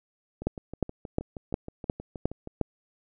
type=two click trains; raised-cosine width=2 ms; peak=-11 / -24 dBFS; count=7 / 14; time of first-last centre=0.47-2.613 / 0.42-2.474 s; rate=2.8 / 6.33 Hz; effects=none